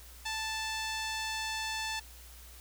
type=tone with low-pass filter; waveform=5% pulse; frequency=880 Hz; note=A5; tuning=in tune; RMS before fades=-36 dBFS; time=0.25-2 s; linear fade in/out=10 ms; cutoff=5400 Hz; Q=0.56; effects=added 60 Hz sine -51 dBFS peak until 2.6 s + white hiss -54 dBFS RMS until 2.6 s